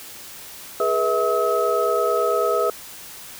sine tone cluster, 415.3 / 484.4 / 649 / 1281 Hz, G#4 / B4 / E5 / E6, 0 / -34 / -27 / -50 cents, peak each -23 dBFS, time 0.8-2.7 s, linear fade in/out 2 ms, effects white hiss -39 dBFS RMS until 3.39 s

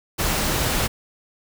pink noise, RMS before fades -22 dBFS, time 0.18-0.88 s, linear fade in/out 20 ms, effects none

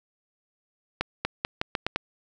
accelerating click train, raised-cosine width 0.3 ms, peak -9 dBFS, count 7, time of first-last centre 1.01-1.96 s, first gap 240 ms, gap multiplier 0.83, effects none

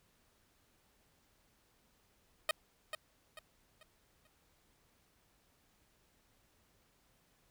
10% pulse tone with echo, 622.3 Hz, D#5, in tune, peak -21 dBFS, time 2.49-2.51 s, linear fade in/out 2 ms, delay 440 ms, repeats 4, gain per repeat -9 dB, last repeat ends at 4.27 s, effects pink hiss -72 dBFS RMS until 7.5 s

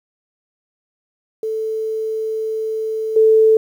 sine tone with level steps, 440 Hz, A4, in tune, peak -19 / -8 dBFS, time 1.43-3.57 s, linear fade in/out 2 ms, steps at 3.16 s, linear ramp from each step 5 ms, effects 8-bit

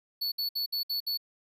square tone bursts, 4435 Hz, C#8, in tune, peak -29 dBFS, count 6, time 0.21-1.175 s, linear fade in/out 10 ms, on 110 ms, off 61 ms, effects none

